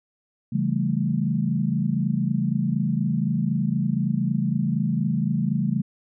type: chord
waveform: sine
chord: A dominant seventh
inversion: first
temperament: equal with one note detuned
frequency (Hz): 138.59 / 167.02 / 196 / 220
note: C#3 / E3 / G3 / A3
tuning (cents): 0 / +23 / 0 / 0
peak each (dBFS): -26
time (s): 0.52-5.82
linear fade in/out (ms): 10
effects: none